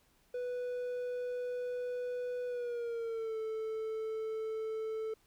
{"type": "tone with pitch glide", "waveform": "triangle", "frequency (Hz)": [493.9, 440], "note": ["B4", "A4"], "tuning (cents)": [0, 0], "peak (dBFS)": -33, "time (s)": [0.34, 5.14], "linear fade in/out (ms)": 5, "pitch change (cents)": -200, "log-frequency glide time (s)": [2.47, 3.38], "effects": ["pink hiss -70 dBFS RMS until 5.26 s"]}